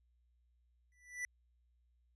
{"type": "tone with exponential growth", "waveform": "square", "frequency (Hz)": 1975.5, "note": "B6", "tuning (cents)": 0, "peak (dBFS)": -36, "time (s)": [0.92, 1.25], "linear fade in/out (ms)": 1, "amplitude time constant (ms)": 70, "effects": ["added 60 Hz sine -70 dBFS peak until 2.15 s", "resampled to 22050 Hz"]}